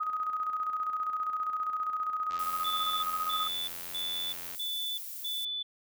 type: tone with tremolo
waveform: sine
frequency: 1255 Hz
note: D#6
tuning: 15 cents sharp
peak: -28 dBFS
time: 0-3.48 s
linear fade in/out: 10 ms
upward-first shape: square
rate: 15 Hz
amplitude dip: 45%
type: click train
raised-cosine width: 0.2 ms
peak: -27 dBFS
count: 195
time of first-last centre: 2.31-4.548 s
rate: 86.7 Hz
type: noise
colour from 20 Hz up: violet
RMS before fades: -41 dBFS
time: 2.39-5.45 s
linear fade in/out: 5 ms
type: tone bursts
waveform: sine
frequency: 3486 Hz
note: A7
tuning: 17 cents flat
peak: -32 dBFS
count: 5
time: 2.64-5.63 s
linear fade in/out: 10 ms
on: 390 ms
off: 260 ms
effects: none